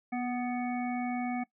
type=harmonic tone with a mistuned harmonic; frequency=247.4 Hz; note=B3; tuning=3 cents sharp; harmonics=1 / 3 / 5 / 7 / 9; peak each=-32 / -35 / -48 / -49 / -42 dBFS; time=0.12-1.44 s; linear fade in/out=10 ms; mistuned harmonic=1; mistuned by=-19 cents; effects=noise-tail reverb RT60 0.1 s tail -20 dB re dry